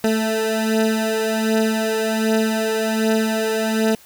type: beating tone pair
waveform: 20% pulse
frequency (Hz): 220 / 221.3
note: A3 / A3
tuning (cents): 0 / +10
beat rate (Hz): 1.3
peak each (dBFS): -14 / -18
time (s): 0.04-3.95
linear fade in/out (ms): 2
effects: white hiss -48 dBFS RMS until 4.05 s